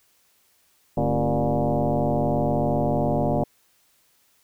sine tone with frequency modulation, 222.4 Hz, A3, 19 cents sharp, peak -19 dBFS, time 0.97-3.44 s, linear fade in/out 5 ms, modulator 123 Hz, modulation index 4.4, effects white hiss -63 dBFS RMS until 4.43 s

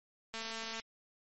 click train, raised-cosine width 0.2 ms, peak -24 dBFS, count 104, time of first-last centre 0.34-0.798 s, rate 225 Hz, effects MP3 32 kbps

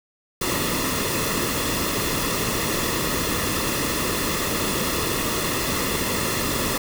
pink noise with comb filter, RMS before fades -24 dBFS, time 0.41-6.78 s, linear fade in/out 5 ms, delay 1.3 ms, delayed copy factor -0.6, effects none

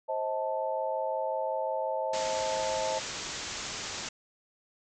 sine chord, A diminished, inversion first, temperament just, 528 / 633.6 / 880 Hz, C5 / Eb5 / A5, +16 / +31 / 0 cents, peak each -33 dBFS, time 0.08-3 s, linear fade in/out 20 ms
white low-pass noise, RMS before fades -38 dBFS, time 2.13-4.09 s, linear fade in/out 5 ms, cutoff 7500 Hz, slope 96 dB/octave
effects none

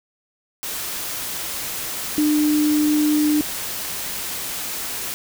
sine tone in noise, 300 Hz, D4, 37 cents sharp, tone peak -15 dBFS, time 2.18-3.41 s, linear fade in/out 0 ms, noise white, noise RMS -28 dBFS, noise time 0.63-5.14 s, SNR +10 dB, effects none

